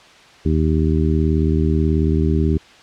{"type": "harmonic tone", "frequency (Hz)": 78.4, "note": "D#2", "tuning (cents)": 14, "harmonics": [1, 2, 3, 4, 5], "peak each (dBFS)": [-17, -20, -22, -23, -24], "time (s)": [0.45, 2.58], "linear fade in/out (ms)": 10, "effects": ["white hiss -45 dBFS RMS until 2.82 s", "low-pass 4000 Hz 12 dB/octave"]}